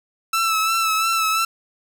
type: tone with vibrato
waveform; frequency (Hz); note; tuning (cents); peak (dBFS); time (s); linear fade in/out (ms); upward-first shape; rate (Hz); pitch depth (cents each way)
sawtooth; 1318.5; E6; 0; -14; 0.33-1.45; 5; sine; 2.9; 35
effects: none